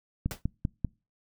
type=click train; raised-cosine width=5 ms; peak=-15 dBFS; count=4; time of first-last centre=0.26-0.847 s; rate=5.11 Hz
type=noise with exponential decay; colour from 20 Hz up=pink; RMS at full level=-32 dBFS; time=0.31-0.42 s; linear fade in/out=1 ms; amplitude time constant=22 ms
effects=noise-tail reverb RT60 0.3 s tail -26 dB re dry